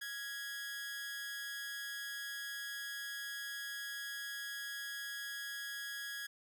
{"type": "tone with amplitude modulation", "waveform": "sawtooth", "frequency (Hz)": 1661.2, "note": "G#6", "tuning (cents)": 0, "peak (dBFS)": -35, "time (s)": [0.01, 6.27], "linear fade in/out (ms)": 10, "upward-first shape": "sine", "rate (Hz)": 256, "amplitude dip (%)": 55, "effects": []}